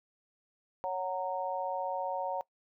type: chord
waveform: sine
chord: F# major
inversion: second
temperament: just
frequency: 555 / 740 / 925 Hz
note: C#5 / F#5 / A#5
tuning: +2 / 0 / -14 cents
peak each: -36 / -36 / -36 dBFS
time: 0.84-2.41 s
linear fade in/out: 0 ms
effects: noise-tail reverb RT60 0.1 s tail -21 dB re dry